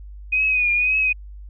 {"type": "tone with vibrato", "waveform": "sine", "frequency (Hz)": 2489, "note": "D#7", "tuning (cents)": 0, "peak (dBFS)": -16, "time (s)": [0.32, 1.13], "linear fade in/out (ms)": 10, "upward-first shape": "triangle", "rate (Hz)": 1.9, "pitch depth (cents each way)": 64, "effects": ["added 50 Hz sine -35 dBFS peak until 1.49 s"]}